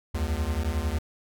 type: beating tone pair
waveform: square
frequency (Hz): 70 / 81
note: C#2 / E2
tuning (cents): +18 / -30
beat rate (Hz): 11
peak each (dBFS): -29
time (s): 0.14-0.99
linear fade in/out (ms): 10
effects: none